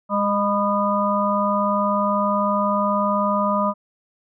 harmonic tone with a mistuned harmonic, 204.3 Hz, G#3, 28 cents flat, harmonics 1 / 3 / 5 / 6, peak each -23 / -23 / -23 / -23 dBFS, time 0.09-3.74 s, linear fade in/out 50 ms, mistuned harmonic 5, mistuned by -48 cents, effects none

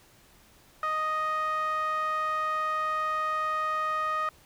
sawtooth tone with band-pass filter, 622.3 Hz, D#5, in tune, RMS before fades -29 dBFS, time 0.83-4.29 s, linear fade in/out 2 ms, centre 1400 Hz, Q 9.2, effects pink hiss -58 dBFS RMS until 4.45 s

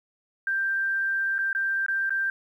sine tone with dropouts, 1577 Hz, G6, 10 cents sharp, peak -23 dBFS, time 0.47-2.3 s, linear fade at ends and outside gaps 2 ms, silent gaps 1.383-1.388 / 1.53-1.549 / 1.863-1.883 / 2.095-2.105 s, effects 10-bit

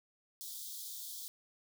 white high-pass noise, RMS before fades -45 dBFS, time 0.41-1.28 s, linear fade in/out 0 ms, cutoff 3300 Hz, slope 96 dB/octave, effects none

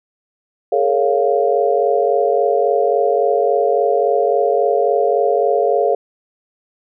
sine chord, Bb minor seventh, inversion third, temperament equal with one note detuned, 415.3 / 458.9 / 554.4 / 698.5 Hz, Ab4 / Bb4 / Db5 / F5, 0 / -27 / 0 / 0 cents, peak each -18 dBFS, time 0.72-5.95 s, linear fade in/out 5 ms, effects none

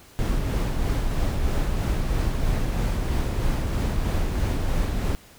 brown noise with tremolo, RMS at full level -22 dBFS, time 0.19-5.15 s, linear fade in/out 0 ms, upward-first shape sine, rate 3.1 Hz, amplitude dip 30%, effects pink hiss -50 dBFS RMS until 5.38 s

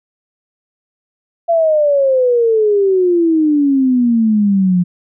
sine exponential sweep, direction down, 684 to 174.61 Hz, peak -9 dBFS, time 1.48-4.84 s, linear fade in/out 20 ms, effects none

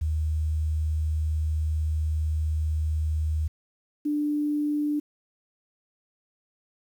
sine tone pair in turn, 77.8 / 295.9 Hz, D#2 / D4, 0 / +13 cents, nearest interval octave + major seventh, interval 2313 cents, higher second, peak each -23 dBFS, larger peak neither, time 0.01-3.48 / 4.05-5 s, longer first, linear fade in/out 10 ms, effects 9-bit

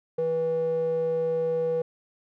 square tone with band-pass filter, 162.7 Hz, E3, 22 cents flat, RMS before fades -26 dBFS, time 0.18-1.82 s, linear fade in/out 5 ms, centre 460 Hz, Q 8.3, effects none

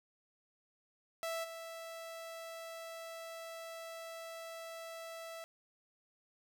sawtooth tone with level steps, 659.3 Hz, E5, in tune, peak -33 / -41 dBFS, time 1.23-5.44 s, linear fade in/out 0 ms, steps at 1.43 s, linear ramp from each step 20 ms, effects none

